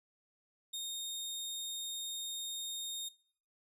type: tone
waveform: sawtooth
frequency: 3691 Hz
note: A#7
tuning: 18 cents flat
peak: -35 dBFS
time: 0.73-3.09 s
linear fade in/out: 10 ms
effects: noise-tail reverb RT60 0.5 s tail -19 dB re dry + resampled to 32000 Hz